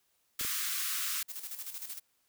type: high-pass noise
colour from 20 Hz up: white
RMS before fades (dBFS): -34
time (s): 0.39-1.23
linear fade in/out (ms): 5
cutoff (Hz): 1100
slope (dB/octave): 96
type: clicks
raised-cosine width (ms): 2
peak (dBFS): -33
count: 2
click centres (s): 0.412 / 0.449
type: noise with tremolo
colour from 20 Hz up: blue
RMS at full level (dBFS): -40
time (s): 1.28-2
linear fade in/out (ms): 20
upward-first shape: square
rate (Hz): 13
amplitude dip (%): 60
effects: white hiss -74 dBFS RMS until 2.28 s